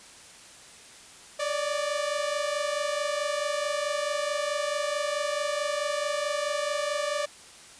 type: tone pair together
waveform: sawtooth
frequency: 574 / 598.6 Hz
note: D5 / D5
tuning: -40 / +33 cents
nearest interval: minor second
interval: 73 cents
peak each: -26 dBFS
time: 1.39-7.26 s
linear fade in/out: 10 ms
effects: white hiss -49 dBFS RMS until 7.79 s + resampled to 22050 Hz